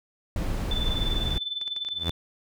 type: noise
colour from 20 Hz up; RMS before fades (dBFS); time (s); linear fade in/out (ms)
brown; -27; 0.36-1.38; 2
type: tone with tremolo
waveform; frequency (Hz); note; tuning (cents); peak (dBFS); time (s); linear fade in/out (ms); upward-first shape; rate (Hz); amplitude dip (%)
sine; 3520; A7; 0; -26; 0.71-2.11; 2; sine; 20; 75
type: clicks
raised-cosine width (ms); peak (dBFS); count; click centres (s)
0.2; -26; 7; 0.881 / 1.307 / 1.614 / 1.678 / 1.764 / 1.849 / 1.887
type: tone with exponential growth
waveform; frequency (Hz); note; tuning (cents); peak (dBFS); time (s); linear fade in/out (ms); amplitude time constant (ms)
sawtooth; 83.4; E2; +21; -19; 1.92-2.1; 0; 38
effects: none